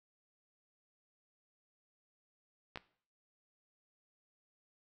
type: clicks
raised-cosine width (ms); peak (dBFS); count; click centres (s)
0.3; -26; 2; 2.758 / 2.774
effects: noise-tail reverb RT60 0.5 s tail -18 dB re dry